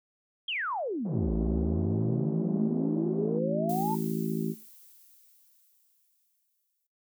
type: exponential two-way sweep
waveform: sine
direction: down then up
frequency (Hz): 3322 to 53 to 909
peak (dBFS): -29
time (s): 0.48-3.95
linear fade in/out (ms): 5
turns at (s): 1.33
type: band-pass noise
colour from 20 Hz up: pink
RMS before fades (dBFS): -41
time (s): 1.05-3.39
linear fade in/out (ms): 5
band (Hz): 220 to 620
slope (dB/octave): 24
type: harmonic tone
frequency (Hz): 54.7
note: A1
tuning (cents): -9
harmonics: 3 / 4 / 5 / 6 / 7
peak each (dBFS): -33 / -32 / -39 / -37 / -36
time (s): 1.1-4.55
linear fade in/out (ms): 50
type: noise with exponential decay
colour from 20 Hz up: violet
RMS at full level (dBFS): -40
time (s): 3.69-6.87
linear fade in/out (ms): 5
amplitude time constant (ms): 690
effects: noise-tail reverb RT60 0.3 s tail -18 dB re dry